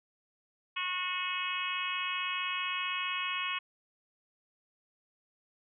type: harmonic tone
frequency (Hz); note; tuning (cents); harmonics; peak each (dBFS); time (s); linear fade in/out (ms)
364.6; F#4; -25; 3 / 4 / 5 / 6 / 7 / 8 / 9; -37 / -44 / -44 / -40 / -36 / -39 / -43; 0.76-3.59; 10
effects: none